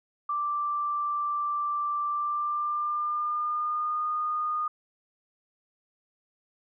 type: tone with pitch glide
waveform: sine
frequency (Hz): 1174.7 to 1226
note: D6 to D#6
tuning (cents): 0 to -26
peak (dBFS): -26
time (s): 0.29-4.68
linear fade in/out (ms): 5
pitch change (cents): +74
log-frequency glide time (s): 2.07-4.06
effects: none